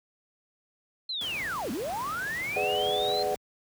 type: linear two-way sweep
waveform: sine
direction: down then up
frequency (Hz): 4200 to 196 to 4200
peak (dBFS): -30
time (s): 1.09-3.23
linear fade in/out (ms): 5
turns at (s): 1.71
type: noise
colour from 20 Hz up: pink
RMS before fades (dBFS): -41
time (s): 1.21-3.36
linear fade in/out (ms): 0
type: chord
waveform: sine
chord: G# half-diminished seventh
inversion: none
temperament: just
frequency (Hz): 415.3 / 498.4 / 598 / 747.5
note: G#4 / B4 / D5 / F#5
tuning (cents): 0 / +16 / +31 / +17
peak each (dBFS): -31 / -33 / -32 / -30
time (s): 2.56-3.35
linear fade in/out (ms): 5
effects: high-pass 80 Hz 12 dB/octave